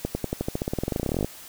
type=accelerating click train; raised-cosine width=2 ms; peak=-12 dBFS; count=26; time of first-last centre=0.05-1.246 s; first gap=100 ms; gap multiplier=0.93; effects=white hiss -44 dBFS RMS until 1.48 s